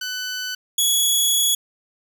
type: tone pair in turn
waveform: 15% pulse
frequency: 1500 / 3367 Hz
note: F#6 / G#7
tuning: +23 / +23 cents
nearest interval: octave + major second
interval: 1400 cents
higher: second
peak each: -19 / -9 dBFS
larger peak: second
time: 0.01-0.55 / 0.78-1.55 s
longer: second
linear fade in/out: 5 ms
effects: none